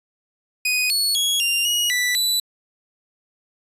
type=tone with pitch steps; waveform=sawtooth; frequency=2492 / 4392 / 3331 / 2787 / 2894 / 1973 / 3968 Hz; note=D#7 / C#8 / G#7 / F7 / F#7 / B6 / B7; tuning=+2 / -17 / +4 / -4 / -39 / -2 / +7 cents; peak=-15 dBFS; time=0.65-2.4 s; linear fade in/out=5 ms; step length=250 ms; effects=resampled to 32000 Hz

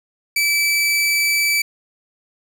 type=tone; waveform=sawtooth; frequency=2311 Hz; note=D7; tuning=28 cents flat; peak=-12 dBFS; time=0.36-1.62 s; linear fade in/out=5 ms; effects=none

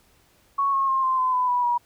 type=tone with pitch steps; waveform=sine; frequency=1108.7 / 1086.5 / 1064.8 / 1043.5 / 1022.6 / 1002.1 / 982.1 / 962.4 Hz; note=C#6 / C#6 / C6 / C6 / C6 / B5 / B5 / B5; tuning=0 / -35 / +30 / -5 / -40 / +25 / -10 / -45 cents; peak=-19 dBFS; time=0.58-1.78 s; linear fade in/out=10 ms; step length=150 ms; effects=pink hiss -60 dBFS RMS until 1.85 s

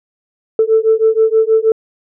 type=beating tone pair; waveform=sine; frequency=440 / 446.3 Hz; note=A4 / A4; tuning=0 / +25 cents; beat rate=6.3 Hz; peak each=-11 dBFS; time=0.59-1.72 s; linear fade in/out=2 ms; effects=tanh soft clip ceiling -2 dBFS

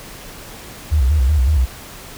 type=tone with vibrato; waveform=sine; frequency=69.7 Hz; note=C#2; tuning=10 cents sharp; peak=-11 dBFS; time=0.91-1.66 s; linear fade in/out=20 ms; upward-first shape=square; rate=5.3 Hz; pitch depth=160 cents each way; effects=pink hiss -36 dBFS RMS until 2.17 s

